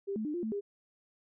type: tone with pitch steps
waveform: sine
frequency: 396.3 / 216.9 / 299.8 / 349.4 / 220.2 / 404.8 Hz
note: G4 / A3 / D4 / F4 / A3 / G#4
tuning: +19 / -25 / +36 / +1 / +2 / -44 cents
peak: -32 dBFS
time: 0.07-0.61 s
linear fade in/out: 20 ms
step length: 90 ms
effects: none